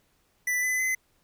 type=tone with pitch steps; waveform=square; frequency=1983 / 2011 / 2039 Hz; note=B6 / B6 / C7; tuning=+7 / +31 / -45 cents; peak=-25 dBFS; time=0.47-0.95 s; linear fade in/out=5 ms; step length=160 ms; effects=pink hiss -68 dBFS RMS until 1.23 s